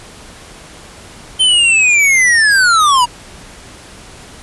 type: linear sweep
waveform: square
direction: down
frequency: 3107 to 937 Hz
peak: -8 dBFS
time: 1.39-3.06 s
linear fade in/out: 20 ms
effects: pink hiss -36 dBFS RMS until 4.42 s + resampled to 24000 Hz